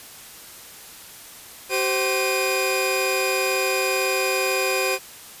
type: tone cluster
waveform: sawtooth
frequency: 382 / 522 / 2452 Hz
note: G4 / C5 / D#7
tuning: -45 / -4 / -26 cents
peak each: -21 dBFS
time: 1.69-4.99 s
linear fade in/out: 50 ms
effects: white hiss -42 dBFS RMS until 5.4 s + resampled to 32000 Hz